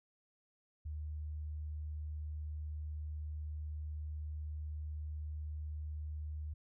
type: tone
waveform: sine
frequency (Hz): 76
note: D#2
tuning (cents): -40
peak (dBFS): -39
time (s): 0.85-6.54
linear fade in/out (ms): 10
effects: none